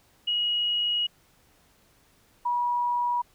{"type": "tone pair in turn", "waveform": "sine", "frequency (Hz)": [2898, 967.1], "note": ["F#7", "B5"], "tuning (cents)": [-37, -37], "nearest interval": "octave + perfect fifth", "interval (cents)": 1900, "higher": "first", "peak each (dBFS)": -23, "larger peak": "neither", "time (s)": [[0.27, 1.07], [2.45, 3.22]], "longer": "first", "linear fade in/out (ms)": 10, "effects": ["pink hiss -62 dBFS RMS until 3.34 s"]}